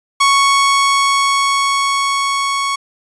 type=tone with level ramp; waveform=sawtooth; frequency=1108.7 Hz; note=C#6; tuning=in tune; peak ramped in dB=-5 to -12 dBFS; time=0.2-2.76 s; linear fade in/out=10 ms; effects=resampled to 22050 Hz